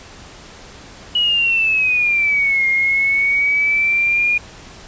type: exponential two-way sweep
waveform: sine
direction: down then up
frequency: 2931 to 2129 to 2435 Hz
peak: -13 dBFS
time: 1.15-4.38 s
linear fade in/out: 5 ms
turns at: 2.67 s
effects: pink hiss -39 dBFS RMS until 4.87 s + resampled to 16000 Hz